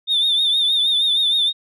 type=tone with vibrato; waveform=sine; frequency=3603 Hz; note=A7; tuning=40 cents sharp; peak=-13 dBFS; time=0.07-1.53 s; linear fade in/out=50 ms; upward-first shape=triangle; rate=6.4 Hz; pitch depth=77 cents each way; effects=tanh soft clip ceiling -12 dBFS